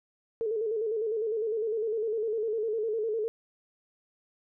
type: tone with vibrato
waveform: sine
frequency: 440 Hz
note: A4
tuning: in tune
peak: -27 dBFS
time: 0.41-3.28 s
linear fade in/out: 0 ms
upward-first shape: square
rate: 9.9 Hz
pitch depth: 64 cents each way
effects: none